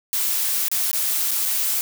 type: noise with dropouts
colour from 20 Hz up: blue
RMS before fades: -22 dBFS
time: 0.13-1.81 s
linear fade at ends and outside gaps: 0 ms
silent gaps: 0.684-0.715 / 0.914-0.93 / 1.309-1.314 / 1.453-1.457 s
effects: none